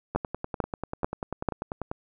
two click trains, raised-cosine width 1 ms, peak -17 / -10 dBFS, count 19 / 4, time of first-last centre 0.15-1.915 / 0.16-1.487 s, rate 10.2 / 2.26 Hz, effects none

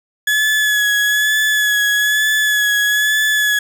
35% pulse tone with vibrato, 1700 Hz, G#6, 40 cents sharp, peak -11 dBFS, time 0.27-3.59 s, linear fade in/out 5 ms, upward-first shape sine, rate 1.1 Hz, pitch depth 29 cents each way, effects none

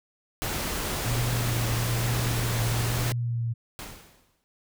pink noise, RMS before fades -30 dBFS, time 0.42-3.12 s, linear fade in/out 0 ms
sine tone with vibrato, 117.9 Hz, A#2, 20 cents sharp, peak -25 dBFS, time 1.05-3.54 s, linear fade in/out 20 ms, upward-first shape triangle, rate 1.1 Hz, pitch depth 40 cents each way
pink noise with exponential decay, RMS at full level -36 dBFS, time 3.79-4.44 s, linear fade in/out 0 ms, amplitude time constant 140 ms
effects none

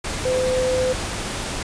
sine tone in noise, 511 Hz, C5, 41 cents flat, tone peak -18 dBFS, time 0.25-0.93 s, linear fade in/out 5 ms, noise pink, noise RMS -27 dBFS, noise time 0.04-1.63 s, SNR +6 dB, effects resampled to 22050 Hz

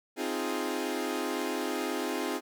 sawtooth chord, F minor seventh, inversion second, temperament equal, 261.6 / 311.1 / 349.2 / 415.3 Hz, C4 / Eb4 / F4 / Ab4, 0 / 0 / 0 / 0 cents, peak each -32 dBFS, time 0.16-2.41 s, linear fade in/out 50 ms, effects none

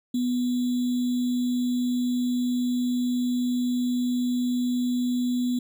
sine tone with sample-and-hold, 246.9 Hz, B3, in tune, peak -22 dBFS, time 0.14-5.59 s, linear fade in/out 5 ms, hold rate 3675 Hz, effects none

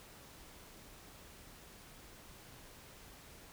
silence, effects pink hiss -56 dBFS RMS until 3.52 s

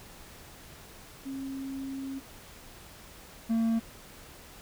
sine / triangle tone pair in turn, 269.8 / 226.9 Hz, C#4 / A#3, -47 / -47 cents, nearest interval minor third, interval 300 cents, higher first, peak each -34 / -22 dBFS, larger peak second, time 1.25-2.2 / 3.49-3.8 s, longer first, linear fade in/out 20 ms, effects pink hiss -50 dBFS RMS until 4.61 s

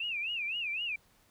sine tone with vibrato, 2600 Hz, E7, 24 cents flat, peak -32 dBFS, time 0-0.96 s, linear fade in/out 5 ms, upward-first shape sine, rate 3.9 Hz, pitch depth 190 cents each way, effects pink hiss -66 dBFS RMS until 1.3 s

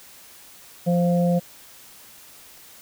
harmonic tone, 174.61 Hz, F3, in tune, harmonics 1 / 3 / 4, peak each -18 / -23 / -30 dBFS, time 0.86-1.4 s, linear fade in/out 20 ms, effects white hiss -47 dBFS RMS until 2.81 s

